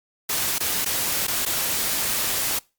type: noise with dropouts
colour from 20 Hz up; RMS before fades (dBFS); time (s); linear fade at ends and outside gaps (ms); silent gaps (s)
white; -24; 0.29-2.59; 5; 0.584-0.603 / 0.848-0.859 / 1.269-1.279 / 1.453-1.461
effects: noise-tail reverb RT60 0.3 s tail -25 dB re dry + Opus 48 kbps